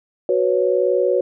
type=chord; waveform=sine; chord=F# suspended fourth; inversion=none; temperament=equal; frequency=370 / 493.9 / 554.4 Hz; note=F#4 / B4 / C#5; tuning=0 / 0 / 0 cents; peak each=-19 dBFS; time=0.29-1.21 s; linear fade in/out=2 ms; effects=none